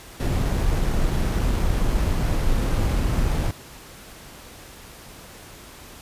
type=noise with sample-and-hold; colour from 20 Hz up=brown; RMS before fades=-21 dBFS; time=0.2-3.51 s; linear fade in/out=2 ms; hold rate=7350 Hz; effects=pink hiss -43 dBFS RMS until 6.01 s + resampled to 32000 Hz